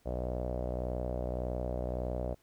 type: tone with low-pass filter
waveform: sawtooth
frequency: 61.74 Hz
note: B1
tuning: in tune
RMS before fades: -35 dBFS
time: 0.05-2.35 s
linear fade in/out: 20 ms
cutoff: 600 Hz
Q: 5.7
effects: pink hiss -69 dBFS RMS until 2.42 s